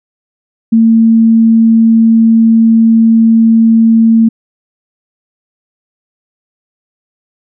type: tone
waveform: sine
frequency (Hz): 226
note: A3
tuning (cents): +47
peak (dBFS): -3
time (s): 0.72-4.29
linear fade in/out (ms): 10
effects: none